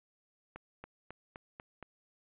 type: accelerating click train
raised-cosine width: 0.5 ms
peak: -30 dBFS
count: 6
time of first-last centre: 0.56-1.827 s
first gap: 280 ms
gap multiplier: 0.95
effects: resampled to 8000 Hz